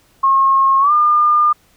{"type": "tone with pitch glide", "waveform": "sine", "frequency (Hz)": [1081, 1206.4], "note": ["C#6", "D6"], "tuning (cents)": [-44, 46], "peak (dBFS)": -9, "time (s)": [0.23, 1.53], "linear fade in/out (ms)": 10, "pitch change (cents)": 190, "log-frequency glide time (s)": [0.8, 0.92], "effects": ["pink hiss -54 dBFS RMS until 1.76 s"]}